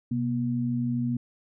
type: tone pair together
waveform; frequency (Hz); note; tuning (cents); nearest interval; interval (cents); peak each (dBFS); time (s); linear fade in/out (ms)
sine; 127.24 / 240; C3 / B3; -48 / -49; major seventh; 1099; -29 / -26; 0.11-1.17; 5
effects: none